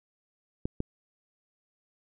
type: clicks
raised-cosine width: 3 ms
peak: -17 dBFS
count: 2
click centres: 0.655 / 0.804 s
effects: none